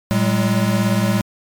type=tone cluster; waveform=square; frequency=113 / 190.4 / 207.6 Hz; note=A2 / F#3 / G#3; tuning=+47 / +50 / 0 cents; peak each=-20 dBFS; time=0.11-1.21 s; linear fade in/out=0 ms; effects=MP3 96 kbps